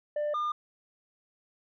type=tone pair in turn; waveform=sine; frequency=594 / 1208.1 Hz; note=D5 / D6; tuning=+20 / +49 cents; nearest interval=octave; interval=1229 cents; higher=second; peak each=-25 dBFS; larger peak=neither; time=0.16-0.34 / 0.34-0.52 s; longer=neither; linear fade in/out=5 ms; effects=tanh soft clip ceiling -27 dBFS